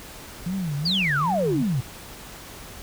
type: tone with vibrato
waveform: sine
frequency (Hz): 166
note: E3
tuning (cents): +12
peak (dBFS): -24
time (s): 0.46-1.63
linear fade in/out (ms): 5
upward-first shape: sine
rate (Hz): 2.5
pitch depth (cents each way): 270
type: exponential sweep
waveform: sine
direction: down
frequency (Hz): 4948 to 116.54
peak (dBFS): -20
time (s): 0.85-1.81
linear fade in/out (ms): 10
effects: tanh soft clip ceiling -13 dBFS + pink hiss -41 dBFS RMS until 2.82 s